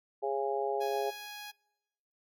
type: harmonic tone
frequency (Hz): 137.2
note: C#3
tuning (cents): -17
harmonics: 3 / 4 / 5 / 6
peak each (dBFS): -33 / -37 / -37 / -36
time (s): 0.22-1.11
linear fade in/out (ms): 20
type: tone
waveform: 10% pulse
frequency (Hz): 830.6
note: G#5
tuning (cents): 0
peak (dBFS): -34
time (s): 0.8-1.52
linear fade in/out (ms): 20
effects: noise-tail reverb RT60 1.0 s tail -25 dB re dry